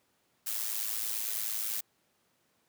blue noise with amplitude modulation, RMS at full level -31 dBFS, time 0.46-1.81 s, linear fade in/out 10 ms, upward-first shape sine, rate 109 Hz, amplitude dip 70%, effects pink hiss -72 dBFS RMS until 2.68 s + high-pass 150 Hz 12 dB/octave

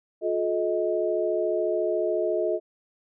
sine tone cluster, 356.3 / 430.3 / 630 Hz, F4 / A4 / D#5, +35 / -39 / +21 cents, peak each -27 / -28 / -26 dBFS, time 0.21-2.6 s, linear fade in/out 50 ms, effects none

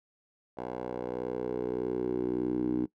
10% pulse tone with band-pass filter sweep, 61.74 Hz, B1, in tune, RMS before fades -32 dBFS, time 0.57-2.86 s, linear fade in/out 10 ms, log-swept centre 610 to 300 Hz, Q 4.5, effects noise-tail reverb RT60 0.1 s tail -20 dB re dry

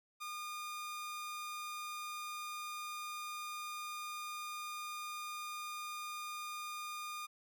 sawtooth tone, 1216 Hz, D#6, 40 cents flat, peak -38 dBFS, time 0.2-7.27 s, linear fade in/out 20 ms, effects none

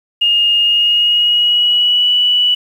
sine tone with pitch glide, 2841 to 2953 Hz, F7 to F#7, +29 to -4 cents, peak -9 dBFS, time 0.21-2.55 s, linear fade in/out 10 ms, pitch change +67 cents, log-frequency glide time 0.62-2.11 s, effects 7-bit

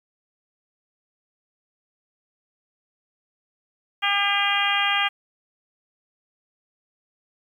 harmonic tone, 402.5 Hz, G4, 46 cents sharp, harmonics 2 / 3 / 4 / 5 / 6 / 7 / 8, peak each -27 / -27 / -27 / -27 / -27 / -27 / -27 dBFS, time 4.02-5.09 s, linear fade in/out 20 ms, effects 9-bit

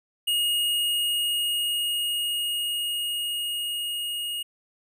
square tone with level ramp, 2867 Hz, F7, 45 cents sharp, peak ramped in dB -22 to -29 dBFS, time 0.27-4.43 s, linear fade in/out 10 ms, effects none

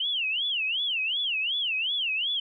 sine tone with vibrato, 2948 Hz, F#7, 7 cents flat, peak -25 dBFS, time 0-2.4 s, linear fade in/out 5 ms, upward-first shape sine, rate 2.7 Hz, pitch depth 270 cents each way, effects none

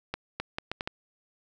accelerating click train, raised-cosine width 0.3 ms, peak -15 dBFS, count 6, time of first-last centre 0.14-0.875 s, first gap 260 ms, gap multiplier 0.71, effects none

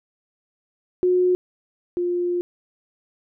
sine tone pair in turn, 362.7 / 352.6 Hz, F#4 / F4, -34 / +17 cents, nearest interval unison, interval 49 cents, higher first, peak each -15 / -20 dBFS, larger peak first, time 1.03-1.35 / 1.97-2.41 s, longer second, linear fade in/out 0 ms, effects none

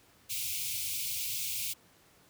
white band-stop noise, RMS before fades -35 dBFS, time 0.29-1.74 s, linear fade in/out 20 ms, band 140 to 2200 Hz, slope 96 dB/octave, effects pink hiss -62 dBFS RMS until 2.29 s + high-pass 80 Hz 12 dB/octave

